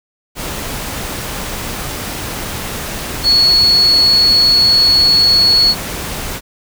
sine tone in noise, 4374 Hz, C#8, 24 cents flat, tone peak -7 dBFS, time 3.23-5.75 s, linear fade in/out 50 ms, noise pink, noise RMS -23 dBFS, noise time 0.35-6.41 s, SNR +13 dB, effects none

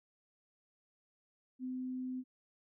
sine tone, 255.6 Hz, C4, 40 cents flat, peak -37 dBFS, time 1.59-2.24 s, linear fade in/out 50 ms, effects none

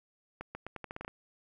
accelerating click train, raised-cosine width 0.5 ms, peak -25 dBFS, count 10, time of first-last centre 0.41-1.08 s, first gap 140 ms, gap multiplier 0.83, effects 11-bit

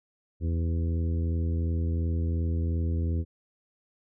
harmonic tone with a mistuned harmonic, 82.8 Hz, E2, 8 cents sharp, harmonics 1 / 2 / 3 / 4 / 5 / 6, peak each -25 / -36 / -37 / -40 / -44 / -47 dBFS, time 0.4-3.25 s, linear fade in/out 50 ms, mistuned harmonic 6, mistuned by +29 cents, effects none

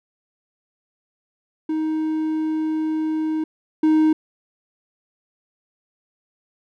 triangle tone pair in turn, 313.6 / 312.2 Hz, D#4 / D#4, +14 / +6 cents, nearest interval unison, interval 8 cents, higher first, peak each -18 / -11 dBFS, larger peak second, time 1.69-3.44 / 3.83-4.13 s, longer first, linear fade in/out 5 ms, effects none

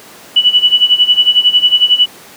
sine tone with tremolo, 2957 Hz, F#7, 2 cents flat, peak -3 dBFS, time 0.36-2.06 s, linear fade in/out 5 ms, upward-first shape sine, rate 11 Hz, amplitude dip 85%, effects pink hiss -36 dBFS RMS until 2.36 s + high-pass 200 Hz 12 dB/octave

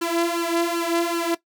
sawtooth tone with flanger, 338.7 Hz, E4, 47 cents sharp, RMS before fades -23 dBFS, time 0.01-1.35 s, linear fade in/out 10 ms, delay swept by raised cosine 0.68 to 2.98 ms, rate 2.6 Hz, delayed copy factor +0.75, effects noise-tail reverb RT60 0.1 s tail -17 dB re dry

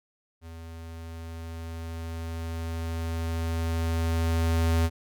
square tone with level ramp, 82.41 Hz, E2, in tune, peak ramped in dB -41 to -21 dBFS, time 0.41-4.9 s, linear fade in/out 50 ms, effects none

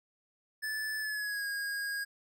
square tone with pitch glide, 1742 to 1634.8 Hz, A6 to G#6, -18 to -28 cents, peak -34 dBFS, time 0.62-2.05 s, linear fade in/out 20 ms, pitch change -110 cents, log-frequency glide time 0.99-1.47 s, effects none

